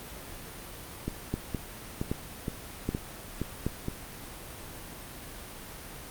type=two click trains; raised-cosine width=3 ms; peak=-15 / -17 dBFS; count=4 / 7; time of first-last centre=1.34-3.666 / 1.08-3.884 s; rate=1.29 / 2.14 Hz; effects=pink hiss -43 dBFS RMS until 6.1 s + Opus 32 kbps